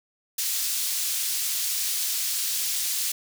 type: high-pass noise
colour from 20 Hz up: pink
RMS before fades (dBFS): -27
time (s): 0.38-3.12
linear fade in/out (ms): 5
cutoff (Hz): 4700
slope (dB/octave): 12
effects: none